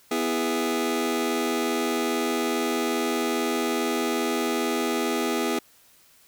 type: chord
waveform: sawtooth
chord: E major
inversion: second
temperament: just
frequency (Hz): 247.2 / 329.6 / 412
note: B3 / E4 / G#4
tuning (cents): +2 / 0 / -14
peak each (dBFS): -24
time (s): 0.11-5.59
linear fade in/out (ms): 5
effects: white hiss -57 dBFS RMS until 6.27 s